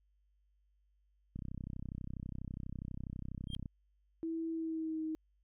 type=click train; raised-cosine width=5 ms; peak=-30 dBFS; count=75; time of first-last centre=1.36-3.658 s; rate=32.2 Hz
type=tone with exponential growth; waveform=triangle; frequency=3200 Hz; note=G7; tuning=35 cents sharp; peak=-34 dBFS; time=3.47-3.55 s; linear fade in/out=0 ms; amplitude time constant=17 ms
type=tone with pitch glide; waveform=sine; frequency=326.9 to 315.4 Hz; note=E4 to D#4; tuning=-14 to +24 cents; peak=-35 dBFS; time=4.23-5.15 s; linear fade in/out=0 ms; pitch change=-62 cents; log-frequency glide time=4.51-5.03 s
effects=added 50 Hz sine -70 dBFS peak until 5.43 s